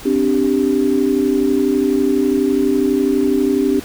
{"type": "chord", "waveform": "sine", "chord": "C suspended second", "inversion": "none", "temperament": "equal", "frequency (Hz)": [261.6, 293.7, 392], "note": ["C4", "D4", "G4"], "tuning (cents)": [0, 0, 0], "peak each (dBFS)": -17, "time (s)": [0.05, 3.8], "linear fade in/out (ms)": 10, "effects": ["pink hiss -35 dBFS RMS until 3.84 s"]}